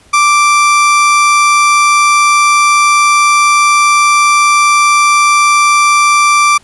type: tone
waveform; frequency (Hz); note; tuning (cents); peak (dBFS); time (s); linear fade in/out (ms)
30% pulse; 1174.7; D6; 0; -3; 0.13-6.58; 10
effects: pink hiss -45 dBFS RMS until 6.63 s + resampled to 24000 Hz